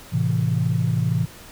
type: chord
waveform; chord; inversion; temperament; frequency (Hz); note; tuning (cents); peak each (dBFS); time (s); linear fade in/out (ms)
sine; A minor; none; just; 110 / 132 / 165; A2 / C3 / E3; 0 / +16 / +2; -22; 0.12-1.26; 20
effects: tanh soft clip ceiling -10 dBFS + pink hiss -43 dBFS RMS until 1.51 s